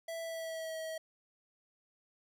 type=tone with pitch glide; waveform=square; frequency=660 to 641.2 Hz; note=E5 to E5; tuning=+2 to -48 cents; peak=-39 dBFS; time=0.08-0.98 s; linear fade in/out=5 ms; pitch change=-50 cents; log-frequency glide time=0.22-0.77 s; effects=none